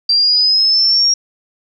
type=linear sweep; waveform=sine; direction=up; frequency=4693 to 5620 Hz; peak=-9 dBFS; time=0.09-1.14 s; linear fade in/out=5 ms; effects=none